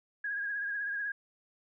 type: tone with vibrato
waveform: sine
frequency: 1643 Hz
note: G#6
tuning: 19 cents flat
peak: -32 dBFS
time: 0.24-1.12 s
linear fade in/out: 5 ms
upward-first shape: triangle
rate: 16 Hz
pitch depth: 55 cents each way
effects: none